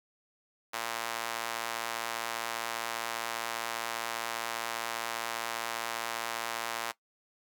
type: tone with high-pass filter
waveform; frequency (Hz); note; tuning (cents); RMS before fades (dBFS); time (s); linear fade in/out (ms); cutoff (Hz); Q
sawtooth; 115; A#2; -23; -36; 0.73-6.92; 10; 940; 0.94
effects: noise-tail reverb RT60 0.1 s tail -18 dB re dry